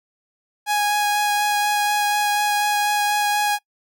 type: tone with vibrato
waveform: sawtooth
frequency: 829 Hz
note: G#5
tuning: 3 cents flat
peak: -14 dBFS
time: 0.66-3.59 s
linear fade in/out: 50 ms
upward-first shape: sine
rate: 4.1 Hz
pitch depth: 9 cents each way
effects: noise-tail reverb RT60 0.1 s tail -22 dB re dry